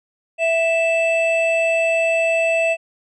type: tone pair together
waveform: triangle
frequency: 659.2 / 2637 Hz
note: E5 / E7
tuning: 0 / 0 cents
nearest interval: 2 octaves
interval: 2400 cents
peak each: -15 / -18 dBFS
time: 0.38-2.77 s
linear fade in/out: 50 ms
effects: resampled to 22050 Hz